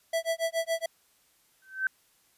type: tone with tremolo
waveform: square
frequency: 659.3 Hz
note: E5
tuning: in tune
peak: -25 dBFS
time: 0.13-0.86 s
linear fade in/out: 5 ms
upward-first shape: sine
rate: 7.1 Hz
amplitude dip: 100%
type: tone with exponential growth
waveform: sine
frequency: 1543 Hz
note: G6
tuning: 28 cents flat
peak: -21 dBFS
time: 1.62-1.87 s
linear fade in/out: 2 ms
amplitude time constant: 53 ms
effects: white hiss -66 dBFS RMS until 2.37 s + resampled to 32000 Hz